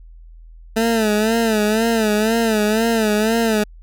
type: tone with vibrato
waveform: 20% pulse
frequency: 220 Hz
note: A3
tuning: in tune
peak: -10 dBFS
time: 0.76-3.64 s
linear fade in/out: 10 ms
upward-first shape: sine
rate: 2 Hz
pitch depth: 86 cents each way
effects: added 41 Hz sine -38 dBFS peak until 3.82 s